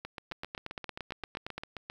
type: two click trains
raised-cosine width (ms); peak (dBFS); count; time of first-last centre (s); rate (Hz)
0.3; -21 / -23; 12 / 15; 0.32-1.58 / 0.05-1.899; 8.73 / 7.57
effects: 9-bit